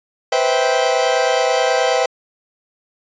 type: chord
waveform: 40% pulse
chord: C major seventh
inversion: third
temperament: equal with one note detuned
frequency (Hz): 493.9 / 523.3 / 650.6 / 784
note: B4 / C5 / E5 / G5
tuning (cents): 0 / 0 / -23 / 0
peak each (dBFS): -19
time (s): 0.32-2.06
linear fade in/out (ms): 5
effects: resampled to 16000 Hz